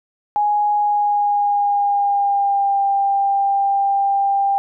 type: tone with pitch glide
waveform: sine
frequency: 830.6 to 794 Hz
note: G#5 to G5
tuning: 0 to +22 cents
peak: -14 dBFS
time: 0.36-4.58 s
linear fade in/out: 0 ms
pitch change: -78 cents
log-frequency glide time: 0.74-2.82 s
effects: none